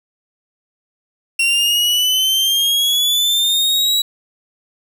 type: exponential sweep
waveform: 40% pulse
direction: up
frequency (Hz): 2734 to 3908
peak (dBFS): -12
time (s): 1.39-4.02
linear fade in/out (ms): 5
effects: none